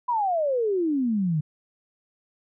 sine exponential sweep, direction down, 1007 to 146.2 Hz, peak -21 dBFS, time 0.08-1.41 s, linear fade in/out 10 ms, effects none

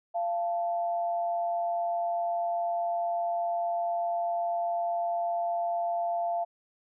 sine tone pair together, 688.1 / 880 Hz, F5 / A5, -26 / 0 cents, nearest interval major third, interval 426 cents, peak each -27 / -37 dBFS, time 0.14-6.45 s, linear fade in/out 20 ms, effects none

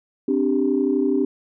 sine chord, C suspended second, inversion none, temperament equal, 261.6 / 293.7 / 392 Hz, C4 / D4 / G4, 0 / 0 / 0 cents, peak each -21 dBFS, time 0.28-1.25 s, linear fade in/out 5 ms, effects tanh soft clip ceiling -8 dBFS

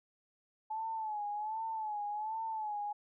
sine tone with vibrato, 860 Hz, A5, 40 cents flat, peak -35 dBFS, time 0.7-2.93 s, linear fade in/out 10 ms, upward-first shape sine, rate 1.3 Hz, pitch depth 75 cents each way, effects none

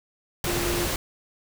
sine tone in noise, 349.2 Hz, F4, in tune, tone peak -28 dBFS, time 0.47-0.86 s, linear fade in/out 2 ms, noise pink, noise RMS -27 dBFS, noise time 0.44-0.96 s, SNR -4 dB, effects none

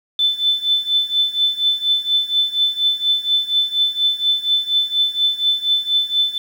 sine tone with tremolo, 3520 Hz, A7, in tune, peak -11 dBFS, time 0.19-6.38 s, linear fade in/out 2 ms, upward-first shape triangle, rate 4.2 Hz, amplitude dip 90%, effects 7-bit

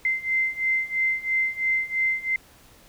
sine beating tone pair, 2076 / 2079 Hz, C7 / C7, -14 / -12 cents, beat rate 3 Hz, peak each -26 / -24 dBFS, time 0.05-2.36 s, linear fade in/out 2 ms, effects pink hiss -53 dBFS RMS until 2.88 s

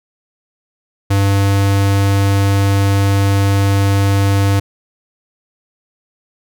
square tone, 99 Hz, G2, 18 cents sharp, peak -11 dBFS, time 1.1-4.6 s, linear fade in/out 10 ms, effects none

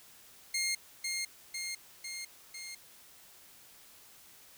15% pulse tone with echo, 2129 Hz, C7, 30 cents sharp, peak -24 dBFS, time 0.54-0.75 s, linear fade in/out 5 ms, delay 500 ms, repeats 4, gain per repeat -3 dB, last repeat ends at 2.75 s, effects white hiss -57 dBFS RMS until 4.57 s

